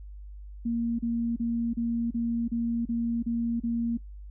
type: tone bursts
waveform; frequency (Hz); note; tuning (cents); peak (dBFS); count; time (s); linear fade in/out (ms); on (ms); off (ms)
sine; 233.1; A#3; 0; -25; 9; 0.65-3.974; 10; 340; 33
effects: noise-tail reverb RT60 0.1 s tail -22 dB re dry + added 50 Hz sine -40 dBFS peak until 4.3 s